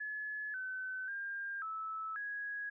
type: tone with pitch steps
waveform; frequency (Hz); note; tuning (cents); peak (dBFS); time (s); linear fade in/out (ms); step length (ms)
sine; 1708 / 1520 / 1603 / 1306 / 1661; G#6 / F#6 / G6 / E6 / G#6; +48 / +46 / +38 / -17 / 0; -38; 0-2.7; 10; 540
effects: none